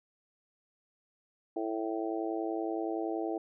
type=harmonic tone; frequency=110.6 Hz; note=A2; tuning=9 cents sharp; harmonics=3 / 4 / 5 / 6 / 7; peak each=-34 / -38 / -43 / -39 / -40 dBFS; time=1.56-3.38 s; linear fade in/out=5 ms; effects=none